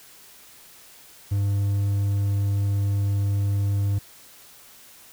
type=tone; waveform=triangle; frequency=100.3 Hz; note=G2; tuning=40 cents sharp; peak=-18 dBFS; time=1.31-3.99 s; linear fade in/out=10 ms; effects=white hiss -49 dBFS RMS until 5.12 s